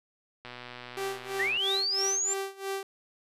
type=click train; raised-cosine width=0.3 ms; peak=-26 dBFS; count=139; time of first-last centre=0.45-1.572 s; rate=123 Hz
type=tone with tremolo; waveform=sawtooth; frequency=390 Hz; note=G4; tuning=9 cents flat; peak=-26 dBFS; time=0.97-2.83 s; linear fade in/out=2 ms; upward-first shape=sine; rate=3 Hz; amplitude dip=90%
type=linear sweep; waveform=sine; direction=up; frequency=1755 to 7410 Hz; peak=-26 dBFS; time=1.39-2.34 s; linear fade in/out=10 ms
effects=resampled to 32000 Hz